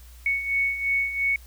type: beating tone pair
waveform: sine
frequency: 2217 / 2219.9 Hz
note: C#7 / C#7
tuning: 0 / +2 cents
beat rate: 2.9 Hz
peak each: -29 / -23 dBFS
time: 0.26-1.36 s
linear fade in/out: 2 ms
effects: added 60 Hz sine -44 dBFS peak until 1.46 s + white hiss -54 dBFS RMS until 1.46 s